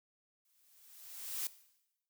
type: noise with exponential growth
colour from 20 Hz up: blue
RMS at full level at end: -36 dBFS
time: 0.45-1.47 s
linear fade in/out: 2 ms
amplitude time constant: 220 ms
effects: noise-tail reverb RT60 0.9 s tail -17 dB re dry